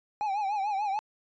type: tone with vibrato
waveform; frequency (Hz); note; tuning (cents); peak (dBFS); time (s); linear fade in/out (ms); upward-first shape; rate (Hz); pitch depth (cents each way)
triangle; 812; G#5; -39; -25; 0.21-0.99; 0; triangle; 6.8; 120
effects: resampled to 16000 Hz